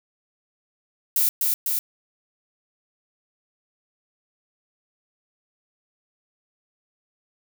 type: noise with echo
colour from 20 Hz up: violet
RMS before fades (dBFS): -20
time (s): 1.16-1.29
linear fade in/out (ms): 2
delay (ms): 250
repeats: 2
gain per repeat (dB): -2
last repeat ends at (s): 1.79
effects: none